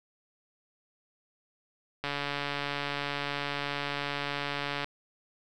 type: click train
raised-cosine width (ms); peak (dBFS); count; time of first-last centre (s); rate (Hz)
0.3; -16; 402; 2.04-4.844; 143
effects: none